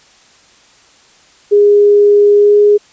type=tone with pitch glide; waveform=sine; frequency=410.7 to 414 Hz; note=G#4 to G#4; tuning=-19 to -5 cents; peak=-4 dBFS; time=1.51-2.78 s; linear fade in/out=20 ms; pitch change=+14 cents; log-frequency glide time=2.37-2.57 s; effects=white hiss -46 dBFS RMS until 2.92 s + resampled to 16000 Hz